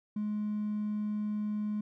triangle tone with hard clipping, 210.3 Hz, G#3, 22 cents sharp, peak -31 dBFS, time 0.16-1.81 s, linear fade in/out 5 ms, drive 4 dB, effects none

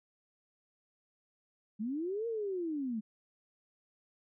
sine linear two-way sweep, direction up then down, 200 to 470.2 to 207 Hz, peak -33 dBFS, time 1.79-3.01 s, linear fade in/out 20 ms, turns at 2.27 s, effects none

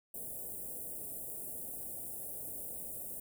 white band-stop noise, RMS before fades -43 dBFS, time 0.14-3.2 s, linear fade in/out 5 ms, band 710 to 8600 Hz, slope 48 dB/octave, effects none

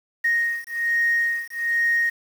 sine beating tone pair, 1864.7 / 1865.9 Hz, A#6 / A#6, 0 / +1 cents, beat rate 1.2 Hz, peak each -22 dBFS, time 0.24-2.1 s, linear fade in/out 10 ms, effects tanh soft clip ceiling -13 dBFS + 7-bit

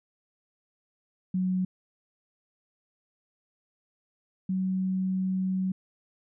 sine tone pair in turn, 185 / 187.69 Hz, F#3 / F#3, 0 / +25 cents, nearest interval unison, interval 25 cents, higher second, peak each -24 / -25 dBFS, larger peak first, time 1.34-1.65 / 4.49-5.72 s, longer second, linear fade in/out 5 ms, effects none

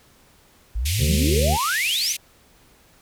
sine exponential sweep, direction up, 49 to 6490 Hz, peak -21 dBFS, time 0.75-2.13 s, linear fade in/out 10 ms
pink band-pass noise, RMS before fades -28 dBFS, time 0.85-2.17 s, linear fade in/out 10 ms, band 2200 to 14000 Hz, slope 48 dB/octave
harmonic tone, 75.4 Hz, D2, 46 cents sharp, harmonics 1 / 2 / 3 / 5 / 6 / 7, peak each -19 / -25 / -29 / -33 / -35 / -36 dBFS, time 0.98-1.58 s, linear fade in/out 50 ms
effects pink hiss -55 dBFS RMS until 3.01 s

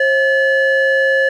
triangle ring-modulated tone, 595 Hz, D5, 22 cents sharp, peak -6 dBFS, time 0-1.29 s, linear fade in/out 5 ms, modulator 1130 Hz, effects none

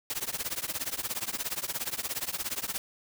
white noise with tremolo, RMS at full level -30 dBFS, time 0.1-2.78 s, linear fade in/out 0 ms, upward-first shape triangle, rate 17 Hz, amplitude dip 100%, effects none

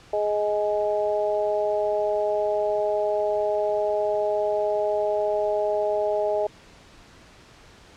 harmonic tone, 208.8 Hz, G#3, 10 cents sharp, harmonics 2 / 3 / 4, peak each -26 / -23 / -30 dBFS, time 0.13-6.47 s, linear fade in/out 5 ms, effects pink hiss -50 dBFS RMS until 7.96 s + low-pass 6000 Hz 12 dB/octave

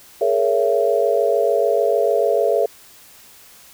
sine chord, A# half-diminished seventh, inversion third, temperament just, 419.5 / 466.2 / 559.4 / 671.3 Hz, G#4 / A#4 / C#5 / E5, +17 / 0 / +16 / +31 cents, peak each -20 dBFS, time 0.21-2.66 s, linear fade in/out 5 ms, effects white hiss -46 dBFS RMS until 3.73 s

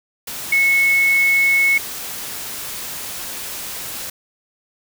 sine tone in noise, 2196 Hz, C#7, 17 cents flat, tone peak -12 dBFS, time 0.52-1.78 s, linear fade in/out 5 ms, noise white, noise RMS -29 dBFS, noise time 0.27-4.1 s, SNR +14 dB, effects none

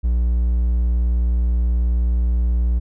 triangle tone, 59.4 Hz, A#1, 33 cents sharp, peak -13 dBFS, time 0.03-2.8 s, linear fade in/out 20 ms, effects none

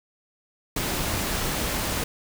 pink noise, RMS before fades -27 dBFS, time 0.76-2.04 s, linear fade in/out 5 ms, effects none

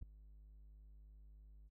triangle tone with ADSR envelope, 51.6 Hz, G#1, 10 cents flat, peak -37 dBFS, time 0.01-1.7 s, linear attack 15 ms, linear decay 6 ms, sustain -18 dB, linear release 34 ms, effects none

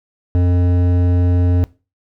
sine tone with hard clipping, 88.7 Hz, F2, 27 cents sharp, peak -13 dBFS, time 0.35-1.64 s, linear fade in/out 0 ms, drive 12 dB, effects noise-tail reverb RT60 0.3 s tail -20 dB re dry

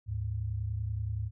sine tone pair together, 74.95 / 105.5 Hz, D2 / G#2, +36 / +28 cents, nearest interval tritone, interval 592 cents, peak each -36 / -32 dBFS, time 0.06-1.31 s, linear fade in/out 50 ms, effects none

